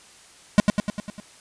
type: tone with echo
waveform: square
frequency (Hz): 207.7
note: G#3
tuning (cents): 0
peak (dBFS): -11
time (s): 0.58-0.6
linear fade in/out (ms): 0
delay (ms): 100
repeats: 6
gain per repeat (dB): -4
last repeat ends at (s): 1.2
effects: white hiss -50 dBFS RMS until 1.4 s + resampled to 22050 Hz